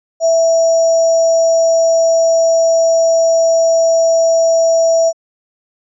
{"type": "tone with sample-and-hold", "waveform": "sine", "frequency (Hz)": 659.3, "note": "E5", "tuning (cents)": 0, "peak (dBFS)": -8, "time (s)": [0.2, 5.13], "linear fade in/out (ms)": 50, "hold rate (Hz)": 6300, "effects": ["resampled to 24000 Hz"]}